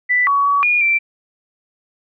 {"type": "tone with pitch steps", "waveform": "sine", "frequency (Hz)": [1982, 1125, 1133, 2436, 2347], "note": ["B6", "C#6", "C#6", "D#7", "D7"], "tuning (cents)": [6, 25, 37, -37, -2], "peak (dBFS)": -12, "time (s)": [0.09, 0.99], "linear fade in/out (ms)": 20, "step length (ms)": 180, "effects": []}